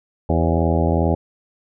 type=harmonic tone with a mistuned harmonic; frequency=82.41 Hz; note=E2; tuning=in tune; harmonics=1 / 2 / 3 / 4 / 5 / 6 / 7 / 8 / 9 / 10; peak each=-19 / -22 / -24 / -25 / -26 / -27 / -27 / -28 / -29 / -29 dBFS; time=0.29-1.15 s; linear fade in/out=5 ms; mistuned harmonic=6; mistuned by=+77 cents; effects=none